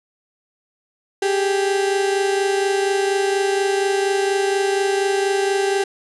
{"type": "tone pair together", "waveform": "35% pulse", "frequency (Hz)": [392, 416.2], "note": ["G4", "G#4"], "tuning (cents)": [0, 4], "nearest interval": "minor second", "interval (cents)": 104, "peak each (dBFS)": [-16, -23], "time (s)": [1.22, 5.84], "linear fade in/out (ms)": 5, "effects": ["resampled to 24000 Hz"]}